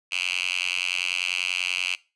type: tone with high-pass filter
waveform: 5% pulse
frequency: 90.3 Hz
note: F#2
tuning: 42 cents flat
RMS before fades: -27 dBFS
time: 0.11-1.96 s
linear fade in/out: 20 ms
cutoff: 2600 Hz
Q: 5
effects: noise-tail reverb RT60 0.3 s tail -20 dB re dry + resampled to 22050 Hz